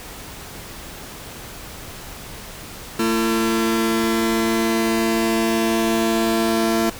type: tone pair together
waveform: sawtooth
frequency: 225.5 / 338.3 Hz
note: A3 / E4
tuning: +43 / +45 cents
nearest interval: perfect fifth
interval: 702 cents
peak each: -16 dBFS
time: 2.99-6.9 s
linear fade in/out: 5 ms
effects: pink hiss -36 dBFS RMS until 6.99 s